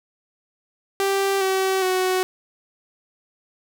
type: tone with pitch steps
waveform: sawtooth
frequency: 392 / 381.5 / 371.3 Hz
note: G4 / G4 / F#4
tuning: 0 / -47 / +6 cents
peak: -15 dBFS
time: 1-2.23 s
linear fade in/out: 0 ms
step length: 410 ms
effects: none